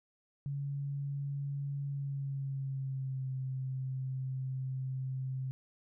sine tone with pitch glide, 140.7 to 131.28 Hz, C#3 to C3, +26 to +6 cents, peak -34 dBFS, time 0.46-5.51 s, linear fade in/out 0 ms, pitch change -120 cents, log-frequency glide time 1.86-3.3 s, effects none

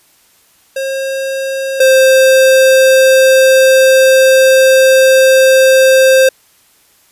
square tone pair in turn, 537 / 526.3 Hz, C5 / C5, +45 / +10 cents, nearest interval unison, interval 35 cents, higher first, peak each -16 / -5 dBFS, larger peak second, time 0.76-1.8 / 1.8-6.29 s, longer second, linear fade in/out 5 ms, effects white hiss -50 dBFS RMS until 7.11 s + resampled to 32000 Hz

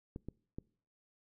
clicks, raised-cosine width 3 ms, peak -29 dBFS, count 3, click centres 0.161 / 0.286 / 0.585 s, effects noise-tail reverb RT60 0.5 s tail -24 dB re dry

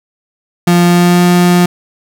35% pulse tone with pitch glide, 174.5 to 176.94 Hz, F3 to F3, -1 to +23 cents, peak -4 dBFS, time 0.67-1.66 s, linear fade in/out 5 ms, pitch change +24 cents, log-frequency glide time 0.85-1.24 s, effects none

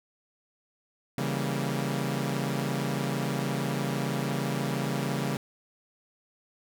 sawtooth chord, C# diminished seventh, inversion none, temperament equal, 138.59 / 164.81 / 196 / 233.1 Hz, C#3 / E3 / G3 / Bb3, 0 / 0 / 0 / 0 cents, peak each -27 / -31 / -30 / -31 dBFS, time 1.18-5.37 s, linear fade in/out 2 ms, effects none

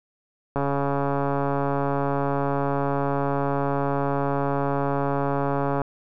click train, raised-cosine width 1 ms, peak -11 dBFS, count 737, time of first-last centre 0.56-5.817 s, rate 140 Hz, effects none

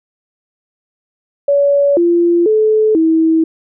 sine tone with pitch steps, 567 / 343.8 / 433.1 / 322.8 Hz, C#5 / F4 / A4 / E4, +39 / -27 / -27 / -36 cents, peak -8 dBFS, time 1.48-3.44 s, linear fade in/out 5 ms, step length 490 ms, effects none

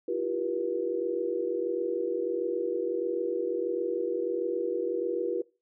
sine tone cluster, 323.1 / 349.6 / 391.1 / 481.6 Hz, E4 / F4 / G4 / B4, -35 / +2 / -4 / -44 cents, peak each -39 / -32 / -33 / -31 dBFS, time 0.08-5.42 s, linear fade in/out 5 ms, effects noise-tail reverb RT60 0.3 s tail -21 dB re dry

